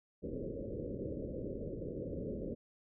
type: low-pass noise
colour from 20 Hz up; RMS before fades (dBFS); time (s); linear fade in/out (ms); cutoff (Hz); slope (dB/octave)
white; -41; 0.22-2.55; 20; 560; 96
effects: none